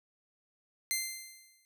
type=tone with exponential decay; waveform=10% pulse; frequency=2082 Hz; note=C7; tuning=9 cents flat; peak=-19 dBFS; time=0.91-1.65 s; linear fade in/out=0 ms; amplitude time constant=160 ms; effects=none